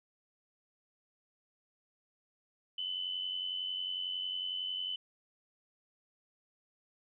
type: tone with amplitude modulation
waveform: sine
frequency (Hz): 3015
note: F#7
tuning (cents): +32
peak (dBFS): -32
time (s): 2.78-4.96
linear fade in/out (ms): 5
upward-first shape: sine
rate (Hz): 91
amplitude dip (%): 55
effects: none